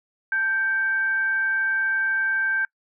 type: tone with frequency modulation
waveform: sine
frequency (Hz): 1568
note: G6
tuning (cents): 0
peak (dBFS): -20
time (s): 0.32-2.65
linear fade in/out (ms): 2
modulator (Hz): 685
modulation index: 0.21
effects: noise-tail reverb RT60 0.1 s tail -25 dB re dry

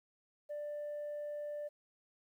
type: tone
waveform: sine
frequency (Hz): 590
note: D5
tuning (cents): +8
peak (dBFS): -37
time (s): 0.49-1.69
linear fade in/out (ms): 20
effects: tanh soft clip ceiling -37 dBFS + 12-bit

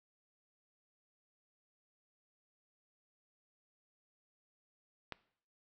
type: click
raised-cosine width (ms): 0.3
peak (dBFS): -24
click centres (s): 5.123
effects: noise-tail reverb RT60 0.6 s tail -20 dB re dry

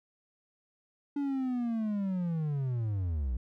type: linear sweep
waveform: triangle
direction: down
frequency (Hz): 288.5 to 56.3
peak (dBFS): -27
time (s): 1.16-3.37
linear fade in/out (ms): 5
effects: none

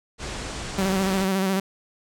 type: low-pass noise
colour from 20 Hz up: pink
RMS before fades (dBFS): -33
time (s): 0.18-1.27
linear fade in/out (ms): 50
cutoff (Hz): 8900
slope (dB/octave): 48
type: tone with vibrato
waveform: sawtooth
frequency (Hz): 191.4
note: G3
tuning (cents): -41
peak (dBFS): -17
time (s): 0.78-1.6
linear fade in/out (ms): 5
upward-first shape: square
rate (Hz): 14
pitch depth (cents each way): 32
effects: none

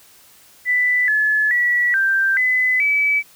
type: tone with pitch steps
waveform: sine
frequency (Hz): 1986 / 1717 / 1942 / 1573 / 2014 / 2294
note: B6 / A6 / B6 / G6 / B6 / D7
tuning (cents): +9 / -43 / -30 / +6 / +33 / -41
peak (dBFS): -14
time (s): 0.65-3.23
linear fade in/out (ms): 50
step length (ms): 430
effects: white hiss -49 dBFS RMS until 3.35 s

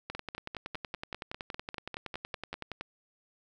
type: two click trains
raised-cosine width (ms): 0.3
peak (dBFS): -22 / -21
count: 13 / 30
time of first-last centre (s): 0.15-2.54 / 0.1-2.81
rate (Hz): 5.02 / 10.7
effects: none

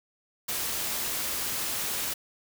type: noise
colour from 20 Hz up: white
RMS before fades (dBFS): -31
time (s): 0.48-2.14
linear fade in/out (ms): 10
effects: none

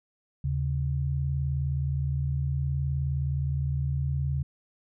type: tone pair together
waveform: sine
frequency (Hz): 77.95 / 137.3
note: D#2 / C#3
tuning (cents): +4 / -16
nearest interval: minor seventh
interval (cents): 980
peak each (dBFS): -29 / -27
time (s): 0.44-4.43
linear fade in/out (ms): 5
effects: none

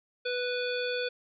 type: harmonic tone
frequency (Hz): 493.9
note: B4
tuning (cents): 0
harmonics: 1 / 3 / 5 / 7 / 9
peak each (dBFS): -31 / -36 / -38 / -39 / -41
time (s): 0.25-1.09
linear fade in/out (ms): 10
effects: none

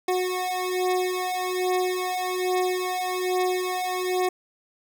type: beating tone pair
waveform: 25% pulse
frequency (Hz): 365.7 / 366.9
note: F#4 / F#4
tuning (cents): -20 / -15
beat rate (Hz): 1.2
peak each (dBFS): -23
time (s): 0.08-4.29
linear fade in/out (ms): 5
effects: none

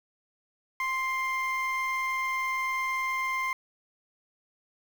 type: tone pair together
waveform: triangle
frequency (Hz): 1046.5 / 2103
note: C6 / C7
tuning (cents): 0 / +8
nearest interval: octave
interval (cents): 1208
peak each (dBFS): -27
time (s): 0.8-3.53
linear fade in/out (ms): 2
effects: tanh soft clip ceiling -22 dBFS + 8-bit

